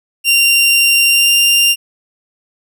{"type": "tone with pitch glide", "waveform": "sawtooth", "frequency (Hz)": [2772, 2790], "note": ["F7", "F7"], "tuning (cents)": [-14, -2], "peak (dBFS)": -5, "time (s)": [0.24, 1.76], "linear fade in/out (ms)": 50, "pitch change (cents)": 12, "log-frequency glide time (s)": [1.09, 1.3], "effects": []}